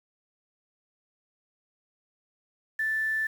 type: tone with quantisation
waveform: sine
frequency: 1760 Hz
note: A6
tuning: in tune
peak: -25 dBFS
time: 2.79-3.27 s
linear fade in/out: 5 ms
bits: 8
effects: none